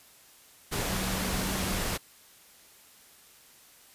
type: tone in noise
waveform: sine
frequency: 188.7 Hz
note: F#3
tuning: 34 cents sharp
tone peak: -35 dBFS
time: 0.87-1.83 s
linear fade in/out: 20 ms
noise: pink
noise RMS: -31 dBFS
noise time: 0.71-1.98 s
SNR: -7 dB
effects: white hiss -56 dBFS RMS until 3.94 s + resampled to 32000 Hz